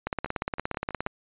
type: two click trains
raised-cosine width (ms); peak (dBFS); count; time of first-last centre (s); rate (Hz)
0.5; -22 / -13; 6 / 18; 0.26-1.069 / 0.07-1.064; 6.18 / 17.1
effects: resampled to 8000 Hz